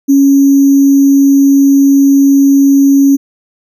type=tone with sample-and-hold; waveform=sine; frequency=277.2 Hz; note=C#4; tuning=in tune; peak=-3 dBFS; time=0.08-3.17 s; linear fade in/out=20 ms; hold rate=6300 Hz; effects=none